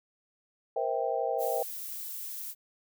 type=chord; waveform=sine; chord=C dominant seventh; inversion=third; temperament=just; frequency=470.9 / 523.3 / 654.1 / 784.9 Hz; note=Bb4 / C5 / E5 / G5; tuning=+18 / 0 / -14 / +2 cents; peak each=-33 dBFS; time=0.76-1.63 s; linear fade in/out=5 ms
type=noise; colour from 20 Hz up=violet; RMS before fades=-39 dBFS; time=1.38-2.55 s; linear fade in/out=50 ms
effects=none